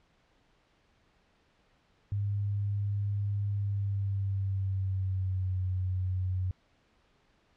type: tone with pitch glide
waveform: sine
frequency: 101.4 to 92.45 Hz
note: G#2 to F#2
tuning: -41 to -1 cents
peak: -28 dBFS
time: 2.12-6.51 s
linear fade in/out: 0 ms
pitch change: -160 cents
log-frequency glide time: 3.49-5.62 s
effects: pink hiss -68 dBFS RMS until 7.56 s + low-pass 4000 Hz 12 dB/octave